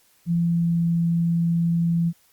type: tone with pitch glide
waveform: sine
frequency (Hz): 170 to 168.63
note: F3 to E3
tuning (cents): -46 to +40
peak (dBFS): -18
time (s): 0.26-2.13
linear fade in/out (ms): 50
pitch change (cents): -14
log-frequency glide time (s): 0.41-0.8
effects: white hiss -60 dBFS RMS until 2.32 s + Opus 48 kbps